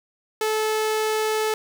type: tone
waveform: sawtooth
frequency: 434 Hz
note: A4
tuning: 24 cents flat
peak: -17 dBFS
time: 0.41-1.54 s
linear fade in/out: 2 ms
effects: 9-bit